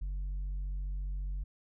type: tone with tanh clipping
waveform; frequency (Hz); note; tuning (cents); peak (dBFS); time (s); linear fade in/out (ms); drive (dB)
sine; 47.32; F#1; +40; -34; 0.01-1.44; 10; 3
effects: none